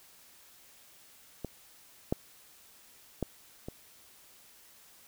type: clicks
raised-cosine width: 2 ms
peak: -22 / -14 / -17 / -25 dBFS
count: 4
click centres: 1.447 / 2.125 / 3.227 / 3.685 s
effects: white hiss -58 dBFS RMS until 5.07 s